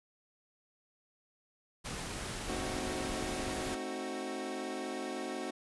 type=noise; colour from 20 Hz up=pink; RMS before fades=-40 dBFS; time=1.84-3.76 s; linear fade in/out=20 ms
type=chord; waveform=25% pulse; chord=A diminished seventh; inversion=none; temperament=equal with one note detuned; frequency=220 / 265.4 / 311.1 / 370 Hz; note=A3 / C4 / Eb4 / Gb4; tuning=0 / +25 / 0 / 0 cents; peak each=-42 / -38 / -40 / -37 dBFS; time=2.48-5.51 s; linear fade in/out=10 ms
effects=resampled to 24000 Hz